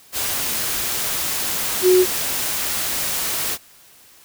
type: tone in noise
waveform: sine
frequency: 367 Hz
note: F#4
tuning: 14 cents flat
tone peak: -10 dBFS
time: 1.82-2.06 s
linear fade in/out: 50 ms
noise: white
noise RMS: -23 dBFS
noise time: 0.12-3.58 s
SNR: +10 dB
effects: white hiss -49 dBFS RMS until 4.24 s